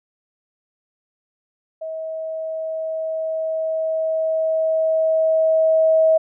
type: tone with level ramp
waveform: sine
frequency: 640 Hz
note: D#5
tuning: 49 cents sharp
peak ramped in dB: -26 to -11 dBFS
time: 1.81-6.18 s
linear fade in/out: 10 ms
effects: none